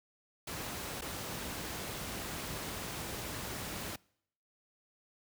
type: noise with dropouts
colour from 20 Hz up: pink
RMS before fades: -40 dBFS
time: 0.47-3.96 s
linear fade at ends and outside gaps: 5 ms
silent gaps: 1.011-1.019 s
effects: noise-tail reverb RT60 0.7 s tail -25 dB re dry + high-pass 60 Hz 12 dB/octave